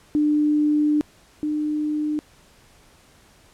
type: tone pair in turn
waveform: sine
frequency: 299 / 301.8 Hz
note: D4 / D4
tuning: +31 / +47 cents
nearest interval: unison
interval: 16 cents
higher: second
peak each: -16 / -21 dBFS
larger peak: first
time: 0.15-1.01 / 1.43-2.19 s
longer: first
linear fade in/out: 0 ms
effects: pink hiss -54 dBFS RMS until 3.53 s + low-pass 11000 Hz 12 dB/octave